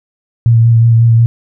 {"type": "tone with vibrato", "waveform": "sine", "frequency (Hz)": 115.5, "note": "A#2", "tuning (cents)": -16, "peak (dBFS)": -4, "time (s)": [0.46, 1.26], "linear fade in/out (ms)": 0, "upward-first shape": "sine", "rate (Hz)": 5.5, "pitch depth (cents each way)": 22, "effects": []}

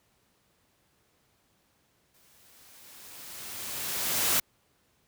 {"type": "noise with exponential growth", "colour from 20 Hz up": "white", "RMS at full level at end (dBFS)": -24, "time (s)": [2.14, 4.4], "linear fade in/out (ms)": 5, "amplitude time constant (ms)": 490, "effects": ["pink hiss -69 dBFS RMS until 5.07 s", "high-pass 60 Hz 12 dB/octave"]}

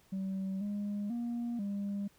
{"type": "tone with pitch steps", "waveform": "sine", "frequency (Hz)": [191.7, 204.7, 237.2, 200.9], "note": ["G3", "G#3", "A#3", "G3"], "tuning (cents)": [-38, -25, 30, 43], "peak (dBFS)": -31, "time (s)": [0.12, 2.08], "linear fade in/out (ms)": 10, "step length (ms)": 490, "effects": ["tanh soft clip ceiling -32 dBFS", "pink hiss -66 dBFS RMS until 2.18 s"]}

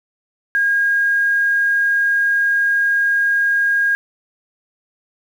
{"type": "tone with quantisation", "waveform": "sine", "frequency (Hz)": 1627, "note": "G#6", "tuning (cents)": -36, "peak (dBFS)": -13, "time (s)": [0.55, 3.95], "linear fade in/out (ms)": 0, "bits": 7, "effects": []}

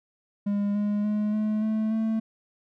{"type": "tone with pitch steps", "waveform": "triangle", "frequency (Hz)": [203.2, 206.8, 210.4, 214, 217.8, 221.6], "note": ["G#3", "G#3", "G#3", "A3", "A3", "A3"], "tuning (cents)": [-38, -7, 23, -48, -17, 13], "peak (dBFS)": -21, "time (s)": [0.46, 2.2], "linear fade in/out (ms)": 10, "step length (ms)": 290, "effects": []}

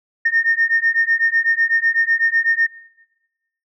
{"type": "beating tone pair", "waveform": "sine", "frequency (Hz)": [1825, 1833], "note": ["A#6", "A#6"], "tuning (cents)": [-37, -30], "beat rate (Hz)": 8, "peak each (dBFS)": -16, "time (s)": [0.25, 2.67], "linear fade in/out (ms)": 10, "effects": ["noise-tail reverb RT60 1.0 s tail -18 dB re dry", "tanh soft clip ceiling -6 dBFS"]}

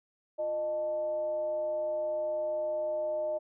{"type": "tone with frequency modulation", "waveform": "sine", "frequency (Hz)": 613, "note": "D#5", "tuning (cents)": -26, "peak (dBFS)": -29, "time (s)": [0.38, 3.39], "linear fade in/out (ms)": 20, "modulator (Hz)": 265, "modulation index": 0.3, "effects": []}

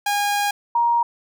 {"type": "tone pair in turn", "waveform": ["sawtooth", "sine"], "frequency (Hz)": [817, 941.9], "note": ["G#5", "A#5"], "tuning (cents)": [-29, 18], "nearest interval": "major second", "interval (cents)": 247, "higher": "second", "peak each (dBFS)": -15, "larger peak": "neither", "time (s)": [[0.06, 0.51], [0.75, 1.03]], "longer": "first", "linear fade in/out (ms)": 5, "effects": []}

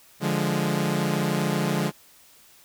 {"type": "chord", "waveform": "sawtooth", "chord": "D diminished", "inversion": "none", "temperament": "equal", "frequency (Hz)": [146.83, 174.61, 207.7], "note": ["D3", "F3", "Ab3"], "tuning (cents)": [0, 0, 0], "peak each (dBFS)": -23, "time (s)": [0.2, 1.92], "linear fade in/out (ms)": 50, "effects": ["white hiss -54 dBFS RMS until 2.64 s"]}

